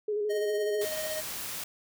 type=tone with vibrato; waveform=sine; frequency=417.9 Hz; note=G#4; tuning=11 cents sharp; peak=-27 dBFS; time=0.08-0.85 s; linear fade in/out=5 ms; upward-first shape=square; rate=12 Hz; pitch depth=30 cents each way
type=tone with tremolo; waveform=square; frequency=622.3 Hz; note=D#5; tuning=in tune; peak=-32 dBFS; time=0.29-1.22 s; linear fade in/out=20 ms; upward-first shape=triangle; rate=16 Hz; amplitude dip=45%
type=noise; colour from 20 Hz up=white; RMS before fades=-37 dBFS; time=0.81-1.64 s; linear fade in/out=5 ms
effects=none